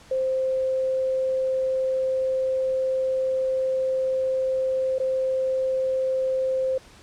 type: tone with dropouts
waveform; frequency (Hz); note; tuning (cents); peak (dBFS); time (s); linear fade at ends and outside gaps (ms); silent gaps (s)
sine; 523.3; C5; 0; -21; 0.11-6.78; 5; 4.984-4.999
effects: pink hiss -50 dBFS RMS until 7.02 s + low-pass 8000 Hz 12 dB/octave